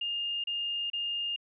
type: tone bursts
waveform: sine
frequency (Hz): 2823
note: F7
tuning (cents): +18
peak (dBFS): -30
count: 3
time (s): 0.01-1.362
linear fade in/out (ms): 5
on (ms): 430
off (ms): 31
effects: none